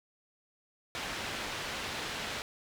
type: low-pass noise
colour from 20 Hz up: white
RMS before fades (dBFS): -38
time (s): 0.95-2.42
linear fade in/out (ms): 0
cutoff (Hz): 3400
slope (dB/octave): 12
effects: none